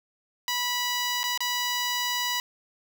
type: tone with dropouts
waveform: 10% pulse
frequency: 980 Hz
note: B5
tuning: 14 cents flat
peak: -17 dBFS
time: 0.48-2.4 s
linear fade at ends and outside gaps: 1 ms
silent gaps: 1.232-1.239 / 1.376-1.405 s
effects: none